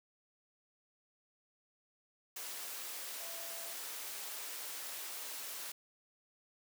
sine tone in noise, 670 Hz, E5, 28 cents sharp, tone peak -53 dBFS, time 3.2-3.73 s, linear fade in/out 5 ms, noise white, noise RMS -44 dBFS, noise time 2.36-5.72 s, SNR -12 dB, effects high-pass 400 Hz 12 dB/octave

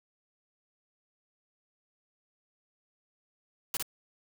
white noise with echo, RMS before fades -32 dBFS, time 3.74-3.77 s, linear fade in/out 2 ms, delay 56 ms, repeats 1, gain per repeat -2 dB, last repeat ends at 3.826 s, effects none

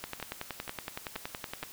two click trains, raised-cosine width 0.3 ms, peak -19 / -23 dBFS, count 18 / 4, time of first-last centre 0.04-1.629 / 0.2-1.635 s, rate 10.7 / 2.09 Hz, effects white hiss -49 dBFS RMS until 1.72 s

